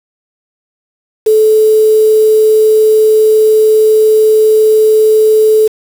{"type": "tone with quantisation", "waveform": "sine", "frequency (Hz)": 433.6, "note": "A4", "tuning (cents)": -25, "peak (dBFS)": -4, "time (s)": [1.26, 5.68], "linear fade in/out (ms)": 10, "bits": 4, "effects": []}